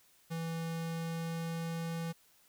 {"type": "tone with pitch glide", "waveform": "square", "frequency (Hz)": [164.81, 165.96], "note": ["E3", "E3"], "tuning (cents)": [0, 12], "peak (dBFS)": -36, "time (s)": [0.3, 2.13], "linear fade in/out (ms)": 20, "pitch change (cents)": 12, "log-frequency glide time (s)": [0.57, 1.95], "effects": ["white hiss -66 dBFS RMS until 2.48 s"]}